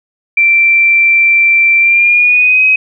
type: tone with pitch glide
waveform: sine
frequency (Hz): 2349 to 2532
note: D7 to D#7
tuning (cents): 0 to +30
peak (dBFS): -5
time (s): 0.37-2.76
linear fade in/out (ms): 5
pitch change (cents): +130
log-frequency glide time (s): 1.79-2.65
effects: none